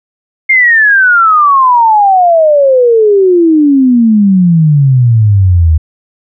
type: exponential sweep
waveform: sine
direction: down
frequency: 2141 to 76.6 Hz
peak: -3 dBFS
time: 0.49-5.78 s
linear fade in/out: 10 ms
effects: none